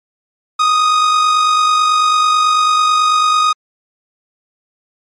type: tone with amplitude modulation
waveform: 45% pulse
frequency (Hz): 1244.5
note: D#6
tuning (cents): 0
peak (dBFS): -8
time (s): 0.59-3.53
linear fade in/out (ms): 10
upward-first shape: sine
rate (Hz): 49.1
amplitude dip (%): 35
effects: low-pass 6000 Hz 12 dB/octave + MP3 48 kbps